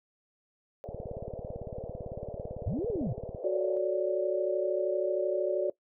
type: band-pass noise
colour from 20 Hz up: pink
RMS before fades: -42 dBFS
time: 0.84-3.77 s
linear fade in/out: 0 ms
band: 440 to 630 Hz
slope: 48 dB/octave
type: click train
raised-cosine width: 5 ms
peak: -28 dBFS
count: 45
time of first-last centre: 0.89-3.348 s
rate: 17.9 Hz
type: linear two-way sweep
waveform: sine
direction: up then down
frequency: 58.27 to 493.4 to 88.7 Hz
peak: -29 dBFS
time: 2.66-3.13 s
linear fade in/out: 5 ms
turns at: 2.88 s
type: chord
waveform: sine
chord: D major seventh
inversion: first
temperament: equal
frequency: 370 / 440 / 554.4 / 587.3 Hz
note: F#4 / A4 / C#5 / D5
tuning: 0 / 0 / 0 / 0 cents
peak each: -30 / -36 / -33 / -30 dBFS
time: 3.44-5.7 s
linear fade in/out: 5 ms
effects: noise-tail reverb RT60 0.1 s tail -18 dB re dry